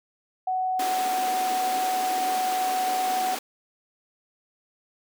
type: tone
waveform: sine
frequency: 745 Hz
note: F#5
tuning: 12 cents sharp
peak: -23 dBFS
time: 0.47-3.35 s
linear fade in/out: 5 ms
type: high-pass noise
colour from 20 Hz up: pink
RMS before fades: -33 dBFS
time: 0.79-3.39 s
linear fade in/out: 5 ms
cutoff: 240 Hz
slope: 48 dB/octave
effects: none